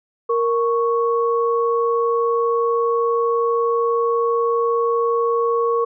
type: tone pair together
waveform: sine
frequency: 466.2 / 1108.7 Hz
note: A#4 / C#6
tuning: 0 / 0 cents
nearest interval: octave + minor third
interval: 1500 cents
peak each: -17 / -21 dBFS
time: 0.29-5.85 s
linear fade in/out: 10 ms
effects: none